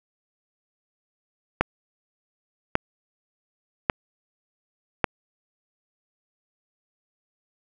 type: click train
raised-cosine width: 0.5 ms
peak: -3 dBFS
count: 4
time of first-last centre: 1.61-5.042 s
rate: 0.874 Hz
effects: none